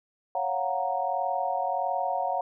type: chord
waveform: sine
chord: Gb major seventh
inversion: second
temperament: equal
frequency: 554.4 / 698.5 / 740 / 932.3 Hz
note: Db5 / F5 / Gb5 / Bb5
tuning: 0 / 0 / 0 / 0 cents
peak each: -33 / -31 / -29 / -32 dBFS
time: 0.35-2.41 s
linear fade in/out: 2 ms
effects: none